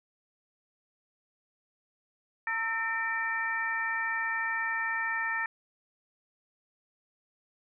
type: tone cluster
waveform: sine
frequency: 907 / 1321 / 1811 / 2326 Hz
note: A#5 / E6 / A6 / D7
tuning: -48 / +3 / +49 / -17 cents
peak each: -37 / -37 / -30 / -38 dBFS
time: 2.47-5.46 s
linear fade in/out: 2 ms
effects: none